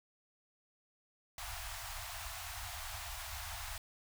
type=band-stop noise; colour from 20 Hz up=pink; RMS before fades=-44 dBFS; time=1.38-3.78 s; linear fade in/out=2 ms; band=100 to 650 Hz; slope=96 dB/octave; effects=none